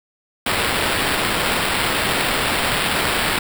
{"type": "noise with sample-and-hold", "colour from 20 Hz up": "white", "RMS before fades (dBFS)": -20, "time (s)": [0.46, 3.39], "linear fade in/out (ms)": 5, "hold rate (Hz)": 6300, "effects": []}